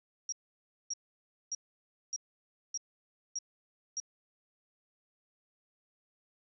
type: tone bursts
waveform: sine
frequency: 5660 Hz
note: F8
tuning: 22 cents sharp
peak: -33 dBFS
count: 7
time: 0.29-4.001 s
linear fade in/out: 2 ms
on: 33 ms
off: 580 ms
effects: none